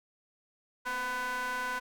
45% pulse ring-modulated tone, 246.9 Hz, B3, in tune, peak -29 dBFS, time 0.85-1.8 s, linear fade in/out 20 ms, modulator 1250 Hz, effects none

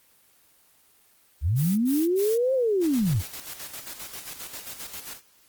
sine linear two-way sweep, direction up then down, 62.7 to 538 to 69.8 Hz, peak -20 dBFS, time 1.41-3.23 s, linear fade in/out 50 ms, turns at 2.54 s
blue noise bursts, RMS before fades -34 dBFS, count 3, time 1.55-2.382 s, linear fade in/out 50 ms, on 230 ms, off 71 ms
white noise with tremolo, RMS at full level -37 dBFS, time 2.8-5.21 s, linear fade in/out 50 ms, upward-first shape square, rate 7.5 Hz, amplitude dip 55%
effects white hiss -60 dBFS RMS until 5.48 s + Opus 24 kbps

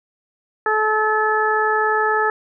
harmonic tone, 431.8 Hz, A4, 33 cents flat, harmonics 1 / 2 / 3 / 4, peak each -21 / -21 / -21 / -21 dBFS, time 0.66-2.3 s, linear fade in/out 2 ms, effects none

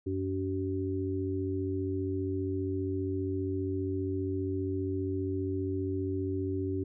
harmonic tone, 95 Hz, F#2, 46 cents sharp, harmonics 1 / 3 / 4, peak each -34 / -34 / -34 dBFS, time 0.06-6.84 s, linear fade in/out 10 ms, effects none

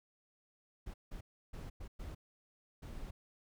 brown noise bursts at uneven times, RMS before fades -45 dBFS, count 6, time 0.86-0.94 / 1.11-1.21 / 1.53-1.7 / 1.8-1.88 / 1.99-2.15 / 2.82-3.11 s, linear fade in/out 10 ms, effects none

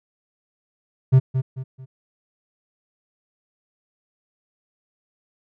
triangle tone with echo, 130.81 Hz, C3, in tune, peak -7 dBFS, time 1.12-1.2 s, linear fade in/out 20 ms, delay 220 ms, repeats 3, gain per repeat -9 dB, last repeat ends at 1.86 s, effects none

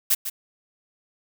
blue noise with echo, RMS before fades -19 dBFS, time 0.1-0.15 s, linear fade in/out 10 ms, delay 150 ms, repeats 1, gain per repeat -10 dB, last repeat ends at 0.3 s, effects none

